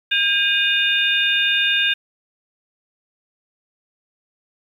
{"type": "tone cluster", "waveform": "sine", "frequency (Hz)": [1610, 2478, 2849, 3618], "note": ["G6", "D#7", "F7", "A7"], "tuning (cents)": [46, -8, 34, 48], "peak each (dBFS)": -21, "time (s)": [0.11, 1.94], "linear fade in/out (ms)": 10, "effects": ["8-bit"]}